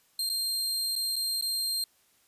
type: tone with dropouts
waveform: sawtooth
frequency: 4186 Hz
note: C8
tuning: in tune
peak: -25 dBFS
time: 0.19-1.84 s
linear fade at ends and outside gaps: 2 ms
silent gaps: 0.292-0.298 / 0.955-0.961 / 1.158-1.163 / 1.412-1.423 s
effects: white hiss -66 dBFS RMS until 2.27 s + resampled to 32000 Hz